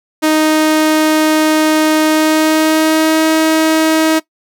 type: tone with pitch glide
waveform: sawtooth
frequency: 311.1 to 317.5 Hz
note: D#4 to D#4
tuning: 0 to +35 cents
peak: -5 dBFS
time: 0.22-4.2 s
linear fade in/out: 20 ms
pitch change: +35 cents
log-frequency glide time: 2.05-3.27 s
effects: noise-tail reverb RT60 0.1 s tail -19 dB re dry